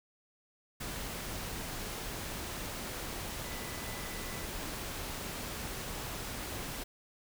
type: tone in noise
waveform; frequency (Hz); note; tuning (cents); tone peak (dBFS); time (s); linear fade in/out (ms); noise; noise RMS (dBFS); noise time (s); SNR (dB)
sine; 1994; B6; +16; -50; 3.43-4.46; 10; pink; -40; 0.8-6.84; -13
effects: none